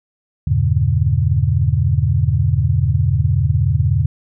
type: chord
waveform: sine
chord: E diminished seventh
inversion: none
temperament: just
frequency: 82.41 / 98.89 / 118.67 / 142.4 Hz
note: E2 / G2 / Bb2 / Db3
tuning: 0 / +16 / +31 / +47 cents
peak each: -18 dBFS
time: 0.47-4.06 s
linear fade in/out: 5 ms
effects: none